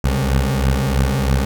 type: beating tone pair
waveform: 20% pulse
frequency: 65.3 / 68.4 Hz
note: C2 / C#2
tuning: -3 / -23 cents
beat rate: 3.1 Hz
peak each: -13 dBFS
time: 0.04-1.45 s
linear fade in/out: 5 ms
effects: none